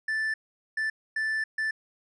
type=tone bursts at uneven times; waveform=triangle; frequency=1760 Hz; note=A6; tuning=in tune; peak=-24 dBFS; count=4; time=0.08-0.34 / 0.77-0.9 / 1.16-1.44 / 1.58-1.71 s; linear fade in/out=5 ms; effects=resampled to 22050 Hz